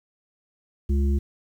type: harmonic tone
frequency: 69.7 Hz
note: C#2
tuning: 10 cents sharp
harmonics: 1 / 3 / 5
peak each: -19 / -29 / -33 dBFS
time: 0.89-1.19 s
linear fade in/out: 10 ms
effects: 9-bit